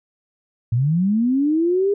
sine linear sweep, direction up, 110 to 411.2 Hz, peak -15 dBFS, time 0.72-1.94 s, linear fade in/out 5 ms, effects none

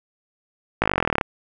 slowing click train, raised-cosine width 0.5 ms, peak -3 dBFS, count 18, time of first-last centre 0.82-1.212 s, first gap 18 ms, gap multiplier 1.03, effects none

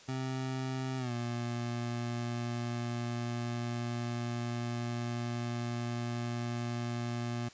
25% pulse tone with pitch glide, 130.81 to 119.26 Hz, C3 to A#2, 0 to +40 cents, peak -30 dBFS, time 0.08-7.49 s, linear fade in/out 10 ms, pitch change -160 cents, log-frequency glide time 0.98-1.12 s, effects white hiss -55 dBFS RMS until 7.53 s + resampled to 16000 Hz

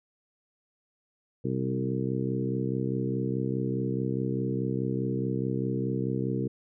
harmonic tone with a mistuned harmonic, 64.8 Hz, C2, 16 cents flat, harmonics 2 / 3 / 4 / 5 / 6 / 7, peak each -31 / -33 / -34 / -35 / -36 / -36 dBFS, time 1.44-6.48 s, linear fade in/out 10 ms, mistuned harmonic 2, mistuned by -20 cents, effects none

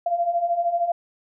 sine beating tone pair, 679 / 692 Hz, F5 / F5, -49 / -16 cents, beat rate 13 Hz, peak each -26 / -21 dBFS, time 0.06-0.92 s, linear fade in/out 5 ms, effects none

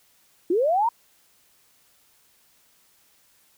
sine linear sweep, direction up, 321.8 to 963 Hz, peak -18 dBFS, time 0.5-0.89 s, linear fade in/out 5 ms, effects white hiss -61 dBFS RMS until 3.57 s

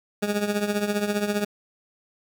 20% pulse tone with tremolo, 206.4 Hz, G#3, 10 cents flat, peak -15 dBFS, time 0.22-1.45 s, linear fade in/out 10 ms, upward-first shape triangle, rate 15 Hz, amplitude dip 75%, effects 8-bit

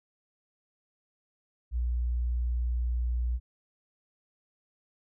sine tone, 60.2 Hz, B1, 44 cents flat, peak -26 dBFS, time 1.71-3.4 s, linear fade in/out 50 ms, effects none

